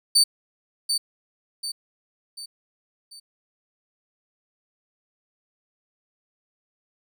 30% pulse tone with echo, 4569 Hz, D8, 48 cents flat, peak -11 dBFS, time 0.15-0.24 s, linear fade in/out 10 ms, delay 740 ms, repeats 4, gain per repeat -7 dB, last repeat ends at 3.2 s, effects none

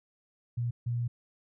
sine tone bursts at uneven times, 119.5 Hz, A#2, 43 cents sharp, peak -28 dBFS, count 2, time 0.57-0.71 / 0.86-1.08 s, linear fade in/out 10 ms, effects none

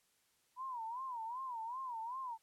sine tone with vibrato, 972 Hz, B5, 28 cents flat, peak -40 dBFS, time 0.56-2.38 s, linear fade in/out 50 ms, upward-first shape sine, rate 2.6 Hz, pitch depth 160 cents each way, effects white hiss -75 dBFS RMS until 2.42 s + low-pass 12000 Hz 12 dB/octave

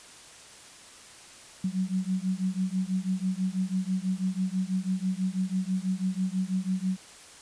sine beating tone pair, 183.9 / 190 Hz, F#3 / F#3, -10 / +46 cents, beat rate 6.1 Hz, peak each -29 dBFS, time 1.64-6.97 s, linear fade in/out 5 ms, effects white hiss -49 dBFS RMS until 7.41 s + resampled to 22050 Hz

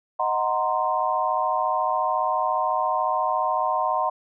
sine chord, C half-diminished seventh, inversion first, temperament equal, 622.3 / 740 / 932.3 / 1046.5 Hz, Eb5 / Gb5 / Bb5 / C6, 0 / 0 / 0 / 0 cents, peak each -28 / -26 / -26 / -25 dBFS, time 0.19-4.1 s, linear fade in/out 10 ms, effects none

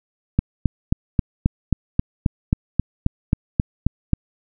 click train, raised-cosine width 5 ms, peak -3 dBFS, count 15, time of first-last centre 0.39-4.133 s, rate 3.74 Hz, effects none

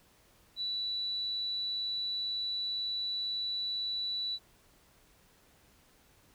sine tone, 3951 Hz, B7, in tune, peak -32 dBFS, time 0.56-4.39 s, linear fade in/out 50 ms, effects pink hiss -64 dBFS RMS until 6.34 s

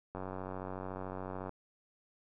click train, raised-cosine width 1 ms, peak -27 dBFS, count 127, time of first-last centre 0.15-1.493 s, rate 93.8 Hz, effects none

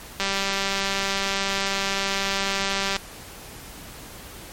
click train, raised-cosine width 0.2 ms, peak -7 dBFS, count 543, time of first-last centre 0.2-2.965 s, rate 196 Hz, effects pink hiss -41 dBFS RMS until 4.52 s + MP3 64 kbps

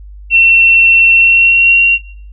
sine tone with pitch glide, 2708 to 2751 Hz, E7 to F7, +46 to -27 cents, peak -4 dBFS, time 0.3-1.99 s, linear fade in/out 50 ms, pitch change +27 cents, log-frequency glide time 1.12-1.84 s, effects noise-tail reverb RT60 0.5 s tail -18 dB re dry + added 50 Hz sine -29 dBFS peak until 2.32 s

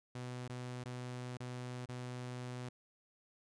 sawtooth tone with dropouts, 124.5 Hz, B2, 14 cents sharp, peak -38 dBFS, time 0.15-2.69 s, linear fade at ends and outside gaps 5 ms, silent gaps 0.479-0.496 / 0.839-0.856 / 1.372-1.402 / 1.858-1.888 s, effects resampled to 22050 Hz

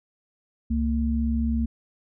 sine tone pair together, 68.28 / 228.8 Hz, C#2 / A#3, -26 / -32 cents, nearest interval octave + major sixth, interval 2094 cents, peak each -24 dBFS, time 0.7-1.66 s, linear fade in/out 10 ms, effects none

